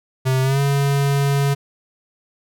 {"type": "tone with pitch glide", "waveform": "square", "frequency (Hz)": [130.81, 140.2], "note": ["C3", "C#3"], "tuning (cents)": [0, 20], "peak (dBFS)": -16, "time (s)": [0.25, 1.55], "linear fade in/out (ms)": 20, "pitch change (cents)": 120, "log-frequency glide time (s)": [0.42, 0.6], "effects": []}